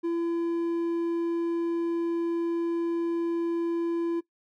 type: tone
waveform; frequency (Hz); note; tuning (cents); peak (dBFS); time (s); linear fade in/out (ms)
triangle; 337.6; E4; +41; -23; 0.03-4.21; 20
effects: noise-tail reverb RT60 0.1 s tail -19 dB re dry